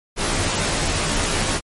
pink noise with comb filter, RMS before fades -21 dBFS, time 0.16-1.61 s, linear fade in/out 50 ms, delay 16 ms, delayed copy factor -0.9, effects MP3 48 kbps

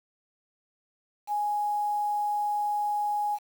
sine tone with quantisation, 830.6 Hz, G#5, in tune, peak -25 dBFS, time 1.27-3.39 s, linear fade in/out 50 ms, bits 8, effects none

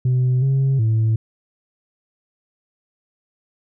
sine tone with pitch steps, 126.9 / 135.1 / 111 Hz, B2 / C#3 / A2, +47 / -44 / +16 cents, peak -12 dBFS, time 0.05-1.16 s, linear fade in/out 5 ms, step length 370 ms, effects tanh soft clip ceiling -13 dBFS

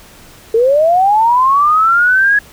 sine linear sweep, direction up, 437.3 to 1682 Hz, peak -7 dBFS, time 0.54-2.39 s, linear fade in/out 5 ms, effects pink hiss -40 dBFS RMS until 2.52 s

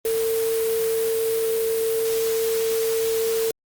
sine tone in noise, 450.6 Hz, A4, 41 cents sharp, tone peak -20 dBFS, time 0.05-3.51 s, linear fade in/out 2 ms, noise white, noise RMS -31 dBFS, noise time 0.05-3.51 s, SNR +8 dB, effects Opus 32 kbps

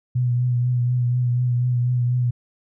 sine tone with vibrato, 123.2 Hz, B2, 4 cents flat, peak -17 dBFS, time 0.15-2.31 s, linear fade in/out 10 ms, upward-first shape triangle, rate 4.1 Hz, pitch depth 34 cents each way, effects none

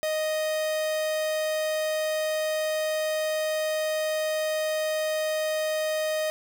45% pulse tone, 622.3 Hz, D#5, in tune, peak -25 dBFS, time 0.03-6.3 s, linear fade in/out 0 ms, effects none

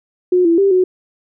sine tone with pitch steps, 361.8 / 335.2 / 393.9 / 368.2 Hz, F#4 / E4 / G4 / F#4, -39 / +29 / +8 / -8 cents, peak -9 dBFS, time 0.32-0.84 s, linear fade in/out 5 ms, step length 130 ms, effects none

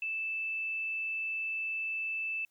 sine tone, 2637 Hz, E7, in tune, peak -32 dBFS, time 0.02-2.45 s, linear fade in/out 2 ms, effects white hiss -75 dBFS RMS until 2.5 s

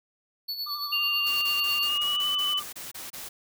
square tone with tremolo, 4435 Hz, C#8, in tune, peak -29 dBFS, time 0.48-1.89 s, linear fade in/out 10 ms, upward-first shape sine, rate 9.1 Hz, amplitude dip 60%
triangle tone with vibrato, 1174.7 Hz, D6, in tune, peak -34 dBFS, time 0.66-2.63 s, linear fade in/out 10 ms, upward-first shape sine, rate 12 Hz, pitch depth 43 cents each way
sine tone with pitch glide, 2794 to 2995 Hz, F7 to F#7, 0 to +20 cents, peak -24 dBFS, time 0.92-2.6 s, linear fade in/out 10 ms, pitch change +120 cents, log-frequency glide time 1.81-2.26 s
white noise bursts, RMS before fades -39 dBFS, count 11, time 1.26-3.29 s, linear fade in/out 10 ms, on 160 ms, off 27 ms
effects none

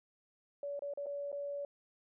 sine tone with dropouts, 570 Hz, C#5, 48 cents sharp, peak -37 dBFS, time 0.63-1.65 s, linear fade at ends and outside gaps 2 ms, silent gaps 0.793-0.821 / 0.937-0.974 / 1.06-1.066 / 1.318-1.327 s, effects none

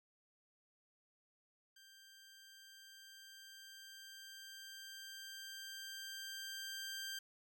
15% pulse tone with level ramp, 1580 Hz, G6, 13 cents sharp, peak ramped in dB -54 to -36 dBFS, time 1.76-7.19 s, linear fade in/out 5 ms, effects none

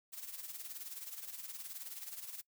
blue noise with tremolo, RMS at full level -44 dBFS, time 0.12-2.42 s, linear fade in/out 20 ms, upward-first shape sine, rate 19 Hz, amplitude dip 65%, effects noise-tail reverb RT60 0.1 s tail -22 dB re dry

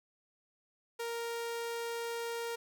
sawtooth tone, 466.2 Hz, A#4, in tune, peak -32 dBFS, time 0.99-2.56 s, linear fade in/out 10 ms, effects none

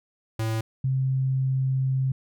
square / sine tone pair in turn, 111.5 / 132.22 Hz, A2 / C3, +23 / +19 cents, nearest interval minor third, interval 296 cents, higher second, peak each -25 / -21 dBFS, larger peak second, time 0.39-0.61 / 0.84-2.12 s, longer second, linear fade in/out 5 ms, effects none

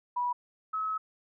sine tone pair in turn, 977 / 1286.6 Hz, B5 / E6, -19 / -42 cents, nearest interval perfect fourth, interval 477 cents, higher second, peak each -27 / -29 dBFS, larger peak first, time 0.16-0.33 / 0.73-0.98 s, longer second, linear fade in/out 10 ms, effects none

